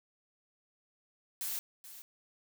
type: noise with echo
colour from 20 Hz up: blue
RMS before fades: -37 dBFS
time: 1.41-1.59 s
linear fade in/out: 0 ms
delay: 430 ms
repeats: 1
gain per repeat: -13 dB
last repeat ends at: 2.02 s
effects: none